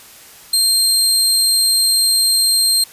25% pulse tone, 4186 Hz, C8, in tune, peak -7 dBFS, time 0.53-2.84 s, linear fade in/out 5 ms, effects white hiss -41 dBFS RMS until 2.92 s + resampled to 32000 Hz

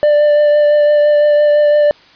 triangle tone with vibrato, 592 Hz, D5, 14 cents sharp, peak -5 dBFS, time 0.03-1.91 s, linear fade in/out 0 ms, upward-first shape triangle, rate 5.9 Hz, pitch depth 15 cents each way, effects white hiss -44 dBFS RMS until 2.15 s + resampled to 11025 Hz

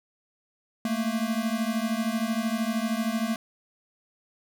square beating tone pair, 218.4 / 231.4 Hz, A3 / A#3, -13 / -13 cents, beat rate 13 Hz, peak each -29 dBFS, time 0.85-3.36 s, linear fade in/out 2 ms, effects none

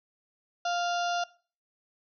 harmonic tone with a mistuned harmonic, 698.5 Hz, F5, in tune, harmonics 1 / 2 / 4 / 5 / 6 / 7 / 8 / 9, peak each -28 / -34 / -40 / -42 / -44 / -45 / -46 / -47 dBFS, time 0.65-1.24 s, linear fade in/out 5 ms, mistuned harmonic 9, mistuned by -62 cents, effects noise-tail reverb RT60 0.4 s tail -20 dB re dry

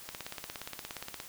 click train, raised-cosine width 0.2 ms, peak -21 dBFS, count 20, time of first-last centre 0.09-1.201 s, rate 17.1 Hz, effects white hiss -49 dBFS RMS until 1.28 s

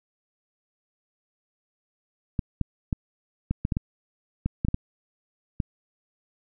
clicks, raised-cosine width 5 ms, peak -12 dBFS, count 12, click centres 2.392 / 2.613 / 2.928 / 3.51 / 3.651 / 3.722 / 3.769 / 4.46 / 4.649 / 4.685 / 4.744 / 5.602 s, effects none

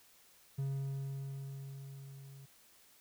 triangle tone with level ramp, 136.8 Hz, C#3, 23 cents flat, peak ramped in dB -31 to -49 dBFS, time 0.58-2.46 s, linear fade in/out 10 ms, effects white hiss -64 dBFS RMS until 3 s

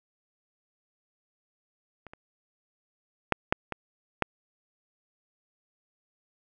clicks, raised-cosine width 0.5 ms, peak -29 / -29 / -6 / -6 / -17 / -8 dBFS, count 6, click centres 2.067 / 2.135 / 3.323 / 3.525 / 3.723 / 4.223 s, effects none

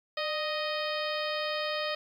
harmonic tone with a mistuned harmonic, 622.3 Hz, D#5, in tune, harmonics 1 / 2 / 3 / 4 / 5 / 6 / 7 / 8, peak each -33 / -37 / -38 / -40 / -40 / -41 / -42 / -43 dBFS, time 0.17-1.95 s, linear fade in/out 5 ms, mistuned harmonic 1, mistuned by -57 cents, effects 10-bit

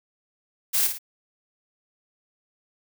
blue noise with echo, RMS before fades -22 dBFS, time 0.73-0.88 s, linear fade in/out 20 ms, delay 54 ms, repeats 2, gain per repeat -7 dB, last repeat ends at 0.988 s, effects none

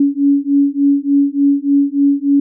sine beating tone pair, 280 / 283.4 Hz, C#4 / C#4, +18 / +38 cents, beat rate 3.4 Hz, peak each -13 dBFS, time 0-2.4 s, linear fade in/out 5 ms, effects none

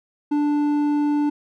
sine tone with hard clipping, 293.7 Hz, D4, in tune, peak -19 dBFS, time 0.31-1.3 s, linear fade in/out 10 ms, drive 6 dB, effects none

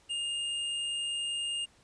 square tone, 2825 Hz, F7, 19 cents sharp, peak -32 dBFS, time 0.09-1.66 s, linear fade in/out 20 ms, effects pink hiss -63 dBFS RMS until 1.83 s + resampled to 22050 Hz

